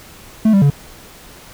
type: tone with pitch steps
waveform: triangle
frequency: 218.7 / 196.6 / 142.3 Hz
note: A3 / G3 / C#3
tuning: -10 / +5 / +46 cents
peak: -6 dBFS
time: 0.45-0.702 s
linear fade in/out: 5 ms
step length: 84 ms
effects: pink hiss -40 dBFS RMS until 1.53 s